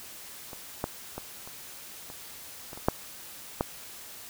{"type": "clicks", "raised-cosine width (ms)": 1, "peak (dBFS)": [-27, -14, -21, -30, -29, -27, -28, -7, -11], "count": 9, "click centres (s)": [0.532, 0.841, 1.18, 1.475, 2.101, 2.731, 2.775, 2.885, 3.609], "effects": ["white hiss -45 dBFS RMS until 4.29 s"]}